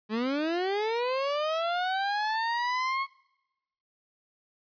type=linear sweep; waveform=30% pulse; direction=up; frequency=207.7 to 1100 Hz; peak=-24 dBFS; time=0.09-3.07 s; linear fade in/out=50 ms; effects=noise-tail reverb RT60 1.0 s tail -26 dB re dry + resampled to 11025 Hz